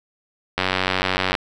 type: click train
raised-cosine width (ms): 0.3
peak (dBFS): -3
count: 73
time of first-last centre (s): 0.58-1.352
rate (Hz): 93.3
effects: none